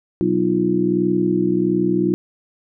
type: harmonic tone with a mistuned harmonic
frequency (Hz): 61.74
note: B1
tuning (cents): 0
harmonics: 2 / 3 / 4 / 5 / 6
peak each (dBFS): -30 / -21 / -27 / -20 / -19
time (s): 0.21-2.14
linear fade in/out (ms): 0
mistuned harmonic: 6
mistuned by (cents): -100
effects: none